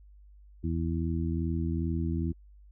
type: harmonic tone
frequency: 82.41 Hz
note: E2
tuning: in tune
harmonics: 1 / 2 / 3 / 4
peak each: -30 / -33 / -35 / -36 dBFS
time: 0.63-2.33 s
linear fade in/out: 20 ms
effects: added 50 Hz sine -51 dBFS peak until 2.71 s